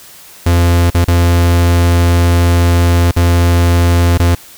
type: tone with dropouts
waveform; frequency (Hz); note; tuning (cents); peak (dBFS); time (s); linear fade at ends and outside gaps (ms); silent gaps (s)
45% pulse; 86.3; F2; -20; -7; 0.46-4.35; 5; 0.902-0.946 / 1.045-1.079 / 3.113-3.163 / 4.176-4.196
effects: white hiss -37 dBFS RMS until 4.57 s